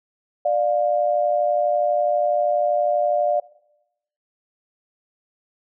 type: tone pair together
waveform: sine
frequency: 593.7 / 706 Hz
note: D5 / F5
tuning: +19 / +19 cents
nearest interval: minor third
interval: 300 cents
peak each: -19 / -21 dBFS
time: 0.45-3.4 s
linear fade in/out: 5 ms
effects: noise-tail reverb RT60 0.8 s tail -20 dB re dry